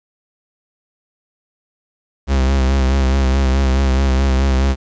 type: tone with vibrato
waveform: 45% pulse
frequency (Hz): 66.6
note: C2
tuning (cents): +31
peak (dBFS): -12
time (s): 2.27-4.76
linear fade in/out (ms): 50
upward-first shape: sine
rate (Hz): 4.7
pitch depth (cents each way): 42
effects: resampled to 16000 Hz + 8-bit